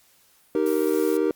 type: chord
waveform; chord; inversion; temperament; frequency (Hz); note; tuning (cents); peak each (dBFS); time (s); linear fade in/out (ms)
triangle; Eb major; none; just; 311.1 / 388.9 / 466.7; Eb4 / G4 / Bb4; 0 / -14 / +2; -22; 0.55-1.31; 2
type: noise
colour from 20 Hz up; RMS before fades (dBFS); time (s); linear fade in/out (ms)
blue; -38; 0.66-1.17; 2
effects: white hiss -59 dBFS RMS until 1.35 s + Opus 48 kbps